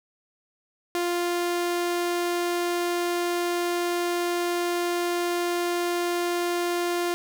sawtooth tone, 349.2 Hz, F4, in tune, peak -20 dBFS, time 0.95-7.14 s, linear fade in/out 0 ms, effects none

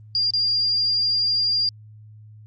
sine tone with dropouts, 4796 Hz, D8, 36 cents sharp, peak -18 dBFS, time 0.15-1.69 s, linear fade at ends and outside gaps 1 ms, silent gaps 0.306-0.336 s, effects added 107 Hz sine -42 dBFS peak until 2.46 s + Opus 32 kbps

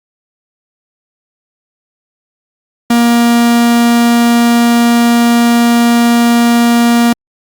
45% pulse tone, 236 Hz, A#3, 22 cents sharp, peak -6 dBFS, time 2.9-7.13 s, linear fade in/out 5 ms, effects Opus 48 kbps

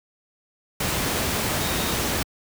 sine tone in noise, 3729 Hz, A#7, in tune, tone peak -35 dBFS, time 1.6-1.94 s, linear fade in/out 5 ms, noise pink, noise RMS -24 dBFS, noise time 0.8-2.23 s, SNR -14 dB, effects high-pass 60 Hz 12 dB/octave

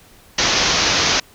white low-pass noise, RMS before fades -17 dBFS, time 0.38-1.2 s, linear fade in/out 5 ms, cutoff 6400 Hz, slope 96 dB/octave, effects pink hiss -48 dBFS RMS until 1.34 s

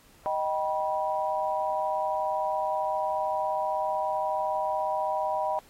sine chord, Eb augmented, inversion none, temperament just, 622.3 / 777.8 / 972.3 Hz, Eb5 / G5 / B5, 0 / -14 / -27 cents, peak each -30 dBFS, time 0.26-5.59 s, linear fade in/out 0 ms, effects pink hiss -58 dBFS RMS until 5.69 s + AAC 48 kbps

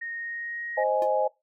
sine tone with pitch glide, 1856 to 1880.8 Hz, A#6 to A#6, -8 to +15 cents, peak -32 dBFS, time 0.01-0.84 s, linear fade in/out 10 ms, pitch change +23 cents, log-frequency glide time 0.15-0.62 s
sine chord, Ab major, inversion first, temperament equal with one note detuned, 523.3 / 622.3 / 834.5 Hz, C5 / Eb5 / Ab5, 0 / 0 / +8 cents, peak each -26 dBFS, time 0.77-1.28 s, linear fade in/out 10 ms
square tone with exponential decay, 349.2 Hz, F4, in tune, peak -34 dBFS, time 1.02-1.11 s, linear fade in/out 1 ms, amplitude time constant 19 ms
effects noise-tail reverb RT60 0.2 s tail -21 dB re dry

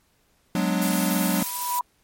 square chord, G# half-diminished seventh, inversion third, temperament equal, 185 / 207.7 / 246.9 / 293.7 Hz, F#3 / G#3 / B3 / D4, 0 / 0 / 0 / 0 cents, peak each -25 / -28 / -30 / -29 dBFS, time 0.55-1.43 s, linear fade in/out 2 ms
blue noise, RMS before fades -29 dBFS, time 0.82-1.79 s, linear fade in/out 0 ms
sine tone with exponential growth, 980 Hz, B5, 14 cents flat, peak -20 dBFS, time 1.02-1.81 s, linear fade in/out 2 ms, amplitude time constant 170 ms
effects pink hiss -65 dBFS RMS until 2.03 s + MP3 64 kbps

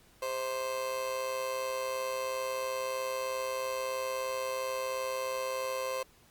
30% pulse tone with amplitude modulation, 523.3 Hz, C5, in tune, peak -27 dBFS, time 0.22-6.03 s, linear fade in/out 5 ms, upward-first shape sine, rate 123 Hz, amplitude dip 60%, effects pink hiss -62 dBFS RMS until 6.3 s + Opus 48 kbps

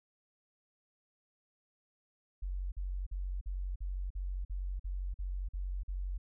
sine tone bursts, 46.25 Hz, F#1, in tune, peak -34 dBFS, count 11, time 2.42-6.18 s, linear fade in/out 10 ms, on 300 ms, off 46 ms, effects none

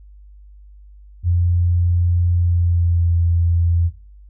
sine tone with pitch glide, 87.31 to 85.17 Hz, F2 to F2, 0 to -43 cents, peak -13 dBFS, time 1.23-3.91 s, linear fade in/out 50 ms, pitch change -43 cents, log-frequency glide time 2.36-3.13 s, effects noise-tail reverb RT60 0.4 s tail -20 dB re dry + added 50 Hz sine -40 dBFS peak until 4.29 s

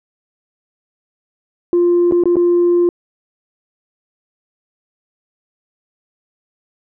sine tone with dropouts, 349.2 Hz, F4, in tune, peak -8 dBFS, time 1.73-2.89 s, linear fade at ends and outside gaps 1 ms, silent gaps 2.112-2.122 / 2.237-2.256 / 2.357-2.367 s, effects tanh soft clip ceiling -7 dBFS

